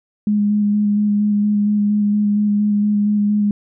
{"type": "tone with vibrato", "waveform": "sine", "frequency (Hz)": 207.3, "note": "G#3", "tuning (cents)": -3, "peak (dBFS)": -13, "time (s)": [0.27, 3.51], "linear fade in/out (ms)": 2, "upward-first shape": "square", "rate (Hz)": 4.3, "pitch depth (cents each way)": 13, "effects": []}